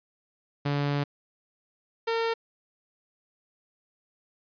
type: tone pair in turn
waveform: sawtooth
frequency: 143.5 / 456.5 Hz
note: D3 / A#4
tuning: -40 / -36 cents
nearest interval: octave + minor sixth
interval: 2004 cents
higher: second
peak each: -21 dBFS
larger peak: neither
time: 0.65-1.04 / 2.07-2.34 s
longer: first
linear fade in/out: 10 ms
effects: resampled to 11025 Hz